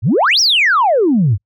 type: exponential two-way sweep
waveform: sine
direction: up then down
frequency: 89 to 5840 to 89 Hz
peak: -8 dBFS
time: 0.02-1.38 s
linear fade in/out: 50 ms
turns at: 0.4 s
effects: noise-tail reverb RT60 0.1 s tail -26 dB re dry + tanh soft clip ceiling -5 dBFS